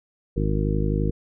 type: harmonic tone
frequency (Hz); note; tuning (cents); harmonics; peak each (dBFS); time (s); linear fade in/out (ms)
51.7; G#1; -7; 1 / 2 / 3 / 4 / 5 / 6 / 7 / 9; -24 / -28 / -26 / -31 / -32 / -32 / -32 / -32; 0.36-1.11; 10
effects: none